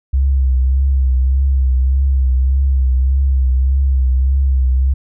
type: tone with vibrato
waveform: sine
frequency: 65.9 Hz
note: C2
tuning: 13 cents sharp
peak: -10 dBFS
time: 0.13-4.94 s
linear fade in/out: 10 ms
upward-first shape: triangle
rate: 1.7 Hz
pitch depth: 64 cents each way
effects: none